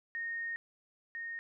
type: tone pair in turn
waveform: sine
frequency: 1850 / 1850 Hz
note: A#6 / A#6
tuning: -14 / -14 cents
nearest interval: unison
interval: 0 cents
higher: neither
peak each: -35 / -38 dBFS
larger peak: first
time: 0.15-0.56 / 1.15-1.39 s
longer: first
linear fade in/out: 0 ms
effects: none